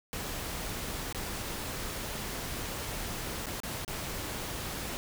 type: noise with dropouts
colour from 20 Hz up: pink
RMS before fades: -37 dBFS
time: 0.13-4.97 s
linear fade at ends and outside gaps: 0 ms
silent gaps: 1.126-1.147 / 3.459-3.467 / 3.602-3.634 / 3.848-3.879 s
effects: none